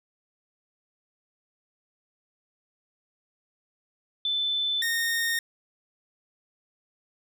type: tone pair in turn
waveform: sine / sawtooth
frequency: 3520 / 1844.3 Hz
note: A7 / A#6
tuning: 0 / -19 cents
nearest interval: major seventh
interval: 1119 cents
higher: first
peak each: -24 / -21 dBFS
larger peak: second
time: 4.25-4.82 / 4.82-5.39 s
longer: neither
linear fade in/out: 2 ms
effects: none